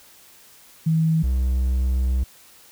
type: tone pair in turn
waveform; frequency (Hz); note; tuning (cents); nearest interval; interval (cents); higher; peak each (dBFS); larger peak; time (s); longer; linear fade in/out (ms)
sine / triangle; 160.7 / 63.77; E3 / C2; -44 / -44; octave + major third; 1600; first; -16; neither; 0.86-1.23 / 1.23-2.24; second; 10
effects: white hiss -50 dBFS RMS until 2.71 s